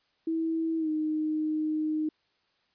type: tone with pitch glide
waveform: sine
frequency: 325 to 309.4 Hz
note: E4 to D#4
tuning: -24 to -10 cents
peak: -26 dBFS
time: 0.27-2.09 s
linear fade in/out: 5 ms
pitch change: -86 cents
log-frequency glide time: 0.78-0.89 s
effects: white hiss -71 dBFS RMS until 2.74 s + resampled to 11025 Hz